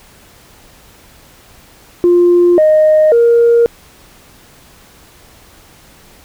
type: tone with pitch steps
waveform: sine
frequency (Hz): 350.8 / 619 / 469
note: F4 / D#5 / A#4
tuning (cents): +8 / -9 / +11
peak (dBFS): -4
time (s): 2.04-3.66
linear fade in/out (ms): 0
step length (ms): 540
effects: tanh soft clip ceiling -2 dBFS + pink hiss -43 dBFS RMS until 6.24 s